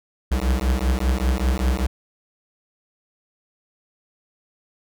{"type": "beating tone pair", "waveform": "square", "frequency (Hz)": [61.2, 66.3], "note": ["B1", "C2"], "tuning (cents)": [-15, 23], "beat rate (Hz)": 5.1, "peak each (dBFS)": -22, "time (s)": [0.31, 1.87], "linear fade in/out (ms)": 10, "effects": []}